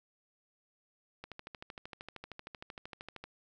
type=click train; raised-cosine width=0.3 ms; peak=-28 dBFS; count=27; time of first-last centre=1.24-3.24 s; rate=13 Hz; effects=none